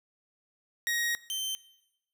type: tone pair in turn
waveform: sawtooth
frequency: 1884 / 3102 Hz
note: A#6 / G7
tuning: +18 / -19 cents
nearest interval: major sixth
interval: 863 cents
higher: second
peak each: -24 / -28 dBFS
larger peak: first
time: 0.87-1.15 / 1.3-1.55 s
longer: first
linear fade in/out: 0 ms
effects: noise-tail reverb RT60 0.9 s tail -19 dB re dry